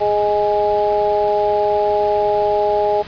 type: harmonic tone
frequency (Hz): 207.7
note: G#3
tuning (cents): 0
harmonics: 2 / 3 / 4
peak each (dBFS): -18 / -18 / -18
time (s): 0-3.03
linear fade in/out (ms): 20
effects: pink hiss -35 dBFS RMS until 3.07 s + resampled to 11025 Hz